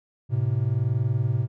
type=tone pair together; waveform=triangle; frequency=108.5 / 129.2 Hz; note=A2 / C3; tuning=-24 / -21 cents; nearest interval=minor third; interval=303 cents; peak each=-22 dBFS; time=0.29-1.48 s; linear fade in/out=50 ms; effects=none